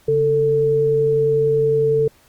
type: tone pair together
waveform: sine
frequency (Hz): 140.2 / 444.6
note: C#3 / A4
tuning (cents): +20 / +18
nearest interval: octave + minor sixth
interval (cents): 1998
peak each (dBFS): -23 / -14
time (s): 0.08-2.08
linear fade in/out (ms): 5
effects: pink hiss -54 dBFS RMS until 2.28 s + Opus 48 kbps